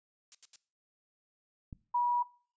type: noise bursts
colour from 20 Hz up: violet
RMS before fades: -42 dBFS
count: 3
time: 0.32-0.559 s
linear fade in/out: 0 ms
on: 27 ms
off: 79 ms
type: click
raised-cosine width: 5 ms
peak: -31 dBFS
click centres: 1.728 s
type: tone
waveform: sine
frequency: 968 Hz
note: B5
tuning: 35 cents flat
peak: -26 dBFS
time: 1.94-2.23 s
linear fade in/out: 10 ms
effects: noise-tail reverb RT60 0.4 s tail -20 dB re dry + resampled to 16000 Hz